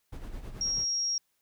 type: noise with tremolo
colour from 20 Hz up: brown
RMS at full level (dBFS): -38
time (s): 0.12-0.85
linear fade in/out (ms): 10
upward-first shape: sine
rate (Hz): 9.3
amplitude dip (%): 55
type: tone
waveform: sine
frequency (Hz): 5600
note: F8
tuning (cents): +4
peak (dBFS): -27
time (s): 0.61-1.18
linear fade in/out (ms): 2
effects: white hiss -75 dBFS RMS until 1.41 s